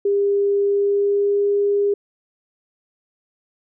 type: tone with pitch glide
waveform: sine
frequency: 402 to 405.3 Hz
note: G4 to G#4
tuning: +44 to -42 cents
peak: -15 dBFS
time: 0.05-1.94 s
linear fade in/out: 5 ms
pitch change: +14 cents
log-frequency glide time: 0.64-1.46 s
effects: none